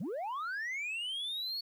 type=linear sweep; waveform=sine; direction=up; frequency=138.59 to 4435 Hz; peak=-32 dBFS; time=0-1.61 s; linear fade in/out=10 ms; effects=tanh soft clip ceiling -34 dBFS + 11-bit